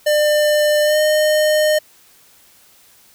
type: tone with pitch glide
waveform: square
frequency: 599 to 611.6 Hz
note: D5 to D#5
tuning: +34 to -30 cents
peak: -13 dBFS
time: 0.06-1.79 s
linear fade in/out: 10 ms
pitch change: +36 cents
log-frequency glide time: 0.83-0.98 s
effects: white hiss -50 dBFS RMS until 3.14 s